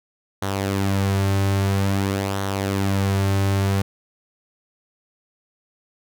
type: tone with flanger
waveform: sawtooth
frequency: 98 Hz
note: G2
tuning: in tune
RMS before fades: -21 dBFS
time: 0.42-3.82 s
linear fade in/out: 5 ms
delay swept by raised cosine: 0.4 to 4.3 ms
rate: 0.5 Hz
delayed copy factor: -0.5
effects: none